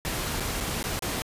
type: noise with dropouts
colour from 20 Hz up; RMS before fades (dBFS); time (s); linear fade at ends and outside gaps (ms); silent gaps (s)
pink; -30; 0.05-1.22; 0; 0.399-0.405 / 0.603-0.608 / 0.828-0.84 / 0.992-1.023
effects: resampled to 32000 Hz